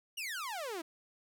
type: exponential sweep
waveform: sawtooth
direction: down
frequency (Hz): 2951 to 308.8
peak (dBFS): -34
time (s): 0.17-0.82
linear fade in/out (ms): 10
effects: none